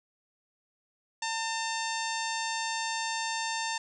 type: harmonic tone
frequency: 900 Hz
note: A5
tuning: 39 cents sharp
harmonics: 1 / 2 / 3 / 4 / 5 / 6 / 7 / 8 / 9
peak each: -34 / -37 / -39 / -40 / -41 / -42 / -42 / -43 / -44 dBFS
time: 1.22-3.78 s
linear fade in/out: 5 ms
effects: none